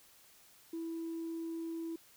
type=tone; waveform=sine; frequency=329.6 Hz; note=E4; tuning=in tune; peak=-36 dBFS; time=0.73-1.96 s; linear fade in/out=5 ms; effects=tanh soft clip ceiling -34 dBFS + white hiss -62 dBFS RMS until 2.16 s